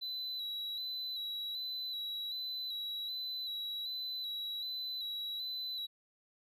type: tone with vibrato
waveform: triangle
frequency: 3951 Hz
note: B7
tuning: in tune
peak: -36 dBFS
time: 0.01-5.87 s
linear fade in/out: 20 ms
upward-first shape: square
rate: 1.3 Hz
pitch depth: 28 cents each way
effects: none